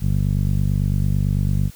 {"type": "tone with low-pass filter", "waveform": "15% pulse", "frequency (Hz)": 49, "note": "G1", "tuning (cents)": 0, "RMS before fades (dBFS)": -19, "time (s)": [0, 1.71], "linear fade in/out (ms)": 50, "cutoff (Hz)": 170, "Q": 1.3, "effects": ["white hiss -47 dBFS RMS until 1.75 s"]}